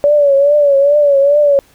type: tone with vibrato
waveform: sine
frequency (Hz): 571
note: D5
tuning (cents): -49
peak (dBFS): -6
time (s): 0.04-1.59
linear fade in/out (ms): 0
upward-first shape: triangle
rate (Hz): 2.4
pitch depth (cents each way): 80
effects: pink hiss -49 dBFS RMS until 1.74 s